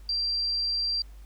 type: tone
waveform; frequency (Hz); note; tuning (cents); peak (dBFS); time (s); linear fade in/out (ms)
sine; 4720; D8; +8; -25; 0.09-1.02; 2
effects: added 50 Hz sine -43 dBFS peak until 1.25 s + pink hiss -61 dBFS RMS until 1.25 s